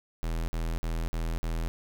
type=tone bursts; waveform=square; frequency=41.03 Hz; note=E1; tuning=7 cents flat; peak=-29 dBFS; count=5; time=0.23-1.68 s; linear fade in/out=0 ms; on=250 ms; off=50 ms; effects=none